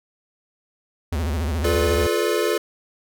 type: tone with vibrato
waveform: square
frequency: 77.78 Hz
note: D#2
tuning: in tune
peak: -22 dBFS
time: 1.12-2.07 s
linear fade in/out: 5 ms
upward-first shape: sine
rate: 14 Hz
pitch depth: 200 cents each way
type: chord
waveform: square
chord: B half-diminished seventh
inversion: second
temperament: equal with one note detuned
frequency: 349.2 / 430.2 / 493.9 / 587.3 Hz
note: F4 / A4 / B4 / D5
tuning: 0 / -39 / 0 / 0 cents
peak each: -25 / -23 / -27 / -28 dBFS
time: 1.64-2.58 s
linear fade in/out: 5 ms
effects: none